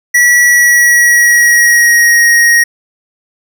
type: tone with pitch glide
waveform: square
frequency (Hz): 1939 to 1878.4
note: B6 to A#6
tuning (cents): -32 to +13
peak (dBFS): -5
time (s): 0.14-2.64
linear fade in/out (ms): 10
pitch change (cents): -55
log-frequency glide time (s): 0.44-2.28
effects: none